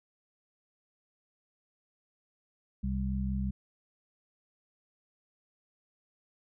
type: harmonic tone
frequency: 65.41 Hz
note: C2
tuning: in tune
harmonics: 1 / 2 / 3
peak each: -32 / -38 / -33 dBFS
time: 2.83-3.51 s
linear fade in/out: 10 ms
effects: none